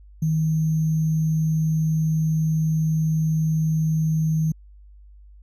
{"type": "tone with sample-and-hold", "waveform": "sine", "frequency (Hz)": 158, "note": "D#3", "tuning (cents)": 27, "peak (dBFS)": -18, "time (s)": [0.22, 4.52], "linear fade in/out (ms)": 5, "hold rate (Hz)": 6300, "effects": ["added 50 Hz sine -44 dBFS peak until 5.42 s", "resampled to 32000 Hz"]}